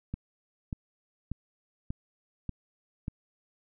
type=click train; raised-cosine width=5 ms; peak=-21 dBFS; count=6; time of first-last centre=0.14-3.081 s; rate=1.7 Hz; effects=none